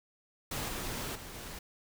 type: noise with level steps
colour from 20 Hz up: pink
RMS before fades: -36 / -38 / -46 / -44 dBFS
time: 0.51-1.59 s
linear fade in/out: 5 ms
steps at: 0.68 / 1.15 / 1.34 s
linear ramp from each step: 5 ms
effects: none